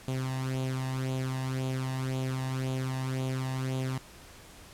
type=tone with flanger; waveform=sawtooth; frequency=130.81 Hz; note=C3; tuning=in tune; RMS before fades=-32 dBFS; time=0.08-3.98 s; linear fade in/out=2 ms; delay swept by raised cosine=0.28 to 1.11 ms; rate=1.9 Hz; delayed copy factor=+0.65; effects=pink hiss -51 dBFS RMS until 4.73 s + low-pass 12000 Hz 12 dB/octave